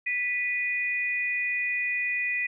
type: tone pair together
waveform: sine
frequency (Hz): 1973.6 / 2468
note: B6 / D#7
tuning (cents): -2 / -15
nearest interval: major third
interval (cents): 387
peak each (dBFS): -28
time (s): 0.06-2.47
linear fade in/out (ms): 10
effects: none